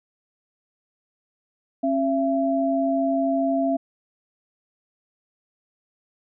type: tone pair together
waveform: sine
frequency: 271.3 / 673.1 Hz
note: C#4 / E5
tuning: -37 / +36 cents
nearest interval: octave + major third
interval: 1573 cents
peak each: -22 dBFS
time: 1.83-3.77 s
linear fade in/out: 10 ms
effects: none